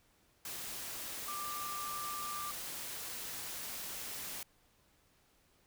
sine tone in noise, 1184 Hz, D6, 14 cents sharp, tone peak -40 dBFS, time 1.28-2.51 s, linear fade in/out 2 ms, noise white, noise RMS -43 dBFS, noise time 0.45-4.43 s, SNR 0 dB, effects pink hiss -70 dBFS RMS until 5.66 s

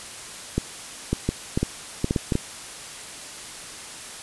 clicks, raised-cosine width 3 ms, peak -8 dBFS, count 10, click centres 0.58 / 1.13 / 1.29 / 1.575 / 1.63 / 2.044 / 2.109 / 2.162 / 2.322 / 2.354 s, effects white hiss -38 dBFS RMS until 4.22 s + resampled to 24000 Hz

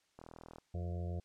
click train, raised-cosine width 1 ms, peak -36 dBFS, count 17, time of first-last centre 0.19-0.584 s, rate 40.6 Hz
harmonic tone, 87.31 Hz, F2, in tune, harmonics 1 / 2 / 4 / 5 / 6 / 7 / 8, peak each -37 / -45 / -51 / -53 / -53 / -54 / -54 dBFS, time 0.74-1.2 s, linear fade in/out 5 ms
effects white hiss -75 dBFS RMS until 1.24 s + low-pass 7000 Hz 12 dB/octave

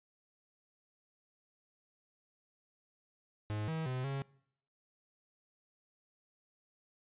45% pulse tone with pitch steps, 105.9 / 160.4 / 128.1 / 137.3 Hz, G#2 / E3 / C3 / C#3, +34 / -47 / -36 / -16 cents, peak -35 dBFS, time 3.5-4.22 s, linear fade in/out 0 ms, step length 180 ms, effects noise-tail reverb RT60 0.7 s tail -23 dB re dry + resampled to 8000 Hz

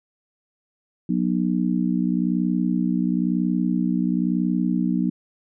harmonic tone, 61 Hz, B1, 21 cents flat, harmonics 3 / 4 / 5, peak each -22 / -23 / -26 dBFS, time 1.09-5.1 s, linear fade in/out 5 ms, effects none

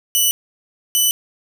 10% pulse tone pair in turn, 2970 / 2986 Hz, F#7 / F#7, +6 / +15 cents, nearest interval unison, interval 9 cents, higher second, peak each -5 dBFS, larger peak neither, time 0.15-0.31 / 0.95-1.11 s, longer neither, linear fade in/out 0 ms, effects none

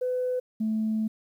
sine tone pair in turn, 503 / 218.6 Hz, B4 / A3, +32 / -11 cents, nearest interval octave + major second, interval 1443 cents, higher first, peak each -24 / -23 dBFS, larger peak second, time 0.01-0.4 / 0.6-1.08 s, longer second, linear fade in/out 10 ms, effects tanh soft clip ceiling -20 dBFS + 10-bit

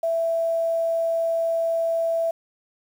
sine tone with quantisation, 662 Hz, E5, 7 cents sharp, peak -20 dBFS, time 0.03-2.31 s, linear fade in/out 5 ms, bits 8, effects none

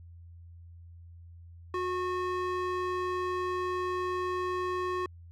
square tone with band-pass filter, 364.1 Hz, F#4, 28 cents flat, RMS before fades -32 dBFS, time 1.74-5.06 s, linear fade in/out 2 ms, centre 950 Hz, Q 1.1, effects added 85 Hz sine -47 dBFS peak until 5.31 s

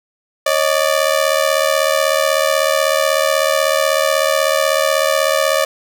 sawtooth ring-modulated tone, 587.3 Hz, D5, in tune, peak -6 dBFS, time 0.46-5.65 s, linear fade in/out 5 ms, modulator 38.1 Hz, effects none

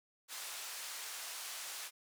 white band-pass noise, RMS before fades -45 dBFS, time 0.28-1.91 s, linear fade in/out 50 ms, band 750 to 9700 Hz, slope 12 dB/octave, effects none

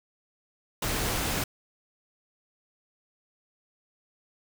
pink noise, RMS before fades -29 dBFS, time 0.82-1.44 s, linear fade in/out 5 ms, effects none

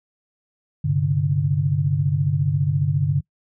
sine chord, G suspended fourth, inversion none, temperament equal with one note detuned, 98 / 130.81 / 145.4 Hz, G2 / C3 / D3, 0 / 0 / -17 cents, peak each -24 / -24 / -19 dBFS, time 0.84-3.21 s, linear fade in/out 10 ms, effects noise-tail reverb RT60 0.1 s tail -24 dB re dry

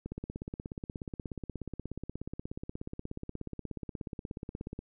click train, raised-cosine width 3 ms, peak -25 dBFS, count 80, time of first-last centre 0.06-4.791 s, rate 16.7 Hz, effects none

